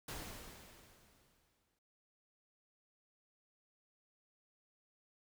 pink noise with exponential decay, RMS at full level -44 dBFS, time 0.08-1.79 s, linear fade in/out 5 ms, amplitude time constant 370 ms, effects none

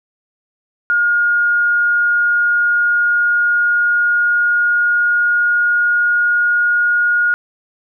sine tone with pitch glide, 1426 to 1435.9 Hz, F6 to F6, +36 to +48 cents, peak -11 dBFS, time 0.9-7.34 s, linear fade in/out 0 ms, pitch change +12 cents, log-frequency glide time 1.46-7.23 s, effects none

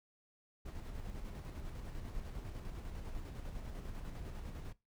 brown noise with tremolo, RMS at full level -43 dBFS, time 0.65-4.73 s, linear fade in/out 10 ms, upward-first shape square, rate 10 Hz, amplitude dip 35%, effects noise-tail reverb RT60 0.2 s tail -18 dB re dry

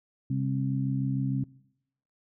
harmonic tone, 66.6 Hz, C2, 31 cents sharp, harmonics 2 / 3 / 4, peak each -27 / -34 / -32 dBFS, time 0.3-1.44 s, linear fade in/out 5 ms, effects noise-tail reverb RT60 0.8 s tail -22 dB re dry

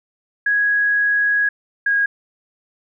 sine tone pair in turn, 1661.2 / 1639.3 Hz, G#6 / G#6, 0 / -23 cents, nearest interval unison, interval 23 cents, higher first, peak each -14 dBFS, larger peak neither, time 0.46-1.49 / 1.86-2.06 s, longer first, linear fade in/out 5 ms, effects none

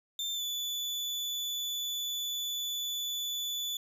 35% pulse tone with pitch glide, 3576 to 3472 Hz, A7 to A7, +27 to -24 cents, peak -31 dBFS, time 0.19-3.77 s, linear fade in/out 2 ms, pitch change -51 cents, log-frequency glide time 0.34-0.42 s, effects none

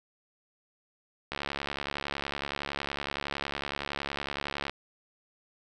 click train, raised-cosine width 0.3 ms, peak -16 dBFS, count 240, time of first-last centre 1.32-4.696 s, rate 70.8 Hz, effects none

